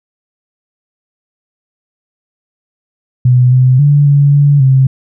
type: tone with pitch steps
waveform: sine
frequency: 125.2 / 128.2 / 144.7 / 142.5 / 143.6 / 132.8 Hz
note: B2 / C3 / D3 / C#3 / D3 / C3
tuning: +24 / -35 / -25 / +48 / -39 / +26 cents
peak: -4 dBFS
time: 3.25-4.87 s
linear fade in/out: 5 ms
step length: 270 ms
effects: none